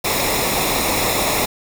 pink noise with comb filter, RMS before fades -19 dBFS, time 0.04-1.46 s, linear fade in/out 10 ms, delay 0.65 ms, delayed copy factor -0.65, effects none

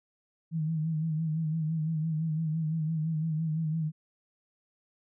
sine tone with vibrato, 158.6 Hz, D#3, 33 cents sharp, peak -27 dBFS, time 0.51-3.92 s, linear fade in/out 50 ms, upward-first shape sine, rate 5.9 Hz, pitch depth 58 cents each way, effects none

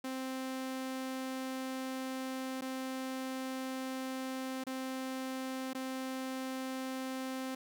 sawtooth tone with dropouts, 261.6 Hz, C4, in tune, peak -33 dBFS, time 0.04-7.55 s, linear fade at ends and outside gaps 5 ms, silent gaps 2.611-2.619 / 4.639-4.667 / 5.733-5.748 s, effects none

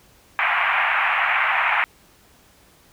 white band-pass noise, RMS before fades -20 dBFS, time 0.39-1.84 s, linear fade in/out 0 ms, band 720 to 2500 Hz, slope 48 dB/octave, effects pink hiss -54 dBFS RMS until 2.92 s

